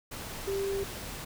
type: tone in noise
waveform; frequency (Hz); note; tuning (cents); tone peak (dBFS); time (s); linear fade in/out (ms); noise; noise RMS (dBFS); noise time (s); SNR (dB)
sine; 393.5; G4; +7; -29; 0.47-0.84; 10; pink; -40; 0.11-1.25; +8
effects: none